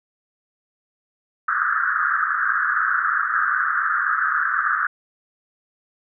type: band-pass noise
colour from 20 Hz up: pink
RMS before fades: -21 dBFS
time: 1.48-4.87 s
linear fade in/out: 5 ms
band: 1200 to 1700 Hz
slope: 96 dB/octave
effects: none